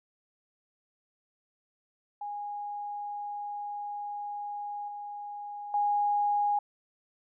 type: tone with level steps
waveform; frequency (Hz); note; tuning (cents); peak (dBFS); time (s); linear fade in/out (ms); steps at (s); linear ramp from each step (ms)
sine; 823; G#5; -16; -34 / -37 / -24; 2.21-6.59; 5; 4.88 / 5.74; 2
effects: none